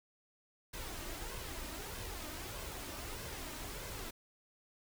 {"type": "noise with flanger", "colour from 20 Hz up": "pink", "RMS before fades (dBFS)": -44, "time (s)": [0.73, 4.11], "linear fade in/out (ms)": 10, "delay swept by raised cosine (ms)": [1.9, 3.3], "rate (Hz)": 1.6, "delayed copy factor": 0.5, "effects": []}